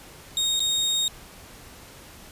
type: tone with dropouts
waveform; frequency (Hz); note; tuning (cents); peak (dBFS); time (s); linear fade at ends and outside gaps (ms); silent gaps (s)
30% pulse; 3723; A#7; -3; -19; 0.37-1.08; 1; 0.595-0.603
effects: pink hiss -46 dBFS RMS until 2.31 s + resampled to 32000 Hz